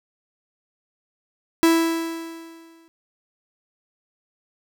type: tone with exponential decay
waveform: 45% pulse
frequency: 329.6 Hz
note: E4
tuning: in tune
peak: -12 dBFS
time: 1.63-2.88 s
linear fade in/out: 0 ms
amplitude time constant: 270 ms
effects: none